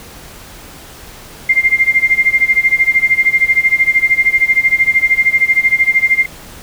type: tone with tremolo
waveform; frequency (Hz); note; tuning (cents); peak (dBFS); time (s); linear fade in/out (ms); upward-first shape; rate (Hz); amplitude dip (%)
sine; 2105; C7; +10; -5; 1.49-6.26; 5; sine; 13; 90
effects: pink hiss -35 dBFS RMS until 6.62 s